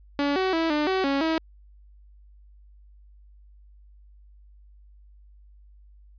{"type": "tone with pitch steps", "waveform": "sawtooth", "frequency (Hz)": [285.2, 376.9, 327.1, 299.3, 378.6, 276.8, 322], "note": ["C#4", "F#4", "E4", "D4", "F#4", "C#4", "E4"], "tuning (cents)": [49, 32, -13, 33, 40, -2, -41], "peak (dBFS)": -18, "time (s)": [0.19, 1.38], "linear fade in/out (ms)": 0, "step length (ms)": 170, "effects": ["added 50 Hz sine -49 dBFS peak until 6.18 s", "resampled to 11025 Hz"]}